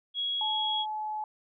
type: tone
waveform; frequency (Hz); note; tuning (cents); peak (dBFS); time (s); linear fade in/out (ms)
sine; 3322; G#7; 0; -28; 0.14-0.86; 50
type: tone with pitch glide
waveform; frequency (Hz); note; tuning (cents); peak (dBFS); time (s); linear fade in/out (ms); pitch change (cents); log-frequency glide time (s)
sine; 863 to 855.6; A5 to A5; -34 to -49; -31; 0.41-1.24; 2; -15; 0.55-1.12
effects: none